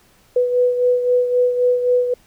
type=beating tone pair; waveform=sine; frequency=493.9 / 497.7 Hz; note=B4 / B4; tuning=0 / +13 cents; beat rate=3.8 Hz; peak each=-14 / -22 dBFS; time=0.36-2.14 s; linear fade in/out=5 ms; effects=pink hiss -54 dBFS RMS until 2.26 s